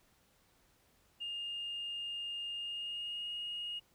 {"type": "tone with pitch glide", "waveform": "sine", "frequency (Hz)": [2825, 2866], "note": ["F7", "F7"], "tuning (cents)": [19, 44], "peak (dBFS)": -37, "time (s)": [1.2, 3.8], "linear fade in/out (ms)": 20, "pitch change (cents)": 25, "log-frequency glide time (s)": [2.55, 3.3], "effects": ["tanh soft clip ceiling -33 dBFS", "pink hiss -70 dBFS RMS until 3.94 s"]}